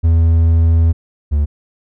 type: tone pair in turn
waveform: triangle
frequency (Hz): 82.41 / 73.42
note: E2 / D2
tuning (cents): 0 / 0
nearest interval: major second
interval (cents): 200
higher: first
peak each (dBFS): -6 / -9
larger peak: first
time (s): 0.03-0.93 / 1.31-1.46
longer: first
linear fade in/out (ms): 20
effects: none